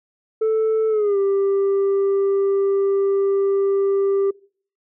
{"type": "tone with pitch glide", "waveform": "sine", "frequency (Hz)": [440, 394.3], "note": ["A4", "G4"], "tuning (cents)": [0, 10], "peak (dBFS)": -13, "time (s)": [0.41, 4.31], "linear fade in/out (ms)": 10, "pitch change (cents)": -190, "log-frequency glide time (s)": [0.89, 1.18], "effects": ["noise-tail reverb RT60 0.5 s tail -25 dB re dry", "tanh soft clip ceiling -15 dBFS"]}